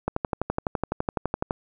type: click train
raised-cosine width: 1 ms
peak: -10 dBFS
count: 18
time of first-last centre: 0.08-1.509 s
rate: 11.9 Hz
effects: none